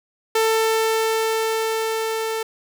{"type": "tone with level ramp", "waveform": "sawtooth", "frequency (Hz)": 444.9, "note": "A4", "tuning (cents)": 19, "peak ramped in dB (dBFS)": [-12, -19], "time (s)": [0.35, 2.43], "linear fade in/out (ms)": 5, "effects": []}